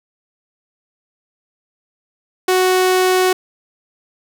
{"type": "tone", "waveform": "sawtooth", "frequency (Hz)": 370, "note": "F#4", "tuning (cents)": 0, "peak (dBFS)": -8, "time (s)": [2.48, 3.33], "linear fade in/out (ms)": 5, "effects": []}